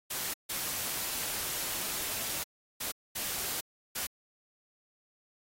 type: noise bursts at uneven times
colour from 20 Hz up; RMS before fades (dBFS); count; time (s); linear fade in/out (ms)
white; -35; 5; 0.1-0.34 / 0.49-2.44 / 2.8-2.92 / 3.15-3.61 / 3.95-4.07; 10
effects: AAC 48 kbps